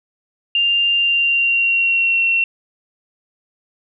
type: tone with pitch glide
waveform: sine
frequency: 2794 to 2721 Hz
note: F7 to F7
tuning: 0 to -46 cents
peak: -13 dBFS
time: 0.55-2.44 s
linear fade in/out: 2 ms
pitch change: -46 cents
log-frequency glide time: 0.93-2.24 s
effects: none